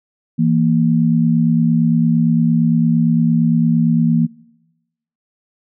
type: tone pair together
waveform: sine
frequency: 164.33 / 233.1 Hz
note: E3 / A#3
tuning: -5 / 0 cents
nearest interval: tritone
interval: 605 cents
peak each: -14 dBFS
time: 0.38-4.27 s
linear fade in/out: 20 ms
effects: noise-tail reverb RT60 1.0 s tail -23 dB re dry